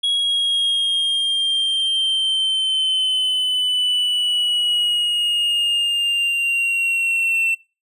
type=exponential sweep; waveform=triangle; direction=down; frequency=3322 to 2688 Hz; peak=-15 dBFS; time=0.03-7.55 s; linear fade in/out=10 ms; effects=noise-tail reverb RT60 0.3 s tail -23 dB re dry + resampled to 32000 Hz